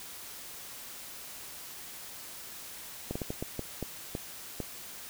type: slowing click train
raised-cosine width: 2 ms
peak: -20 dBFS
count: 9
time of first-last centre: 3.11-4.603 s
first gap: 45 ms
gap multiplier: 1.39
effects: white hiss -45 dBFS RMS until 5.09 s